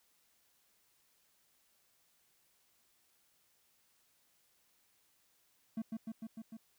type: tone with echo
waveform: triangle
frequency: 223.1 Hz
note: A3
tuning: 24 cents sharp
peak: -33 dBFS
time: 5.77-5.82 s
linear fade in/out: 5 ms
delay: 150 ms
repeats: 5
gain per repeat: -2 dB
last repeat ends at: 6.57 s
effects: white hiss -73 dBFS RMS until 6.78 s

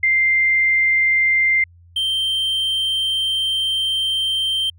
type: tone pair in turn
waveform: sine / triangle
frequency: 2093 / 3136 Hz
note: C7 / G7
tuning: 0 / 0 cents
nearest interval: perfect fifth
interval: 700 cents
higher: second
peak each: -13 / -16 dBFS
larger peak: first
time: 0.03-1.64 / 1.96-4.7 s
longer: second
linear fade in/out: 5 ms
effects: added 86 Hz sine -45 dBFS peak until 4.78 s

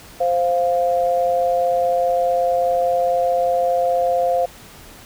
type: tone pair together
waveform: sine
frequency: 523 / 698.1 Hz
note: C5 / F5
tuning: -1 / -1 cents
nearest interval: perfect fourth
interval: 500 cents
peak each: -18 dBFS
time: 0.2-4.46 s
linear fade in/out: 10 ms
effects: pink hiss -42 dBFS RMS until 5.05 s

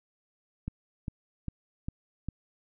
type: click train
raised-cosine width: 5 ms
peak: -21 dBFS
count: 5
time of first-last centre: 0.68-2.286 s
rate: 2.49 Hz
effects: none

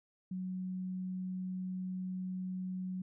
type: tone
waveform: sine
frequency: 185 Hz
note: F#3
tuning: in tune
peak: -36 dBFS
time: 0.31-3.02 s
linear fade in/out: 5 ms
effects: none

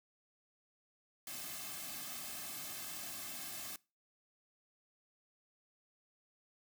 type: noise with comb filter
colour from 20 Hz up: white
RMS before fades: -45 dBFS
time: 1.27-3.76 s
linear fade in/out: 2 ms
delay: 2.1 ms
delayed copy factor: -0.9
effects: noise-tail reverb RT60 0.3 s tail -23 dB re dry

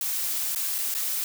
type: noise with dropouts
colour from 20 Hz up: blue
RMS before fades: -28 dBFS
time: 0.01-1.24 s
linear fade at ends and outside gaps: 1 ms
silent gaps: 0.549-0.559 / 0.782-0.785 / 0.941-0.949 s
effects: none

